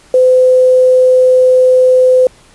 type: tone with quantisation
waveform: sine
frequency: 510 Hz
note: C5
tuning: 44 cents flat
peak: -4 dBFS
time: 0.14-2.27 s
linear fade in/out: 2 ms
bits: 5
effects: pink hiss -44 dBFS RMS until 2.54 s + resampled to 24000 Hz